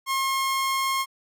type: tone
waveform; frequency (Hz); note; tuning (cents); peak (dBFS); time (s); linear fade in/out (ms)
sawtooth; 1074; C6; +45; -19; 0.06-1.06; 50
effects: AAC 64 kbps